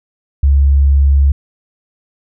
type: tone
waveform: sine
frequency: 69.6 Hz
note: C#2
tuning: 8 cents sharp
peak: -6 dBFS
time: 0.43-1.32 s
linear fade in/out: 5 ms
effects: none